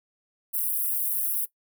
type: high-pass noise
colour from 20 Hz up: white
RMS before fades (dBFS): -27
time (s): 0.53-1.46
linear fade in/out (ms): 20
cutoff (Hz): 10000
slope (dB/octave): 48
effects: noise-tail reverb RT60 0.1 s tail -18 dB re dry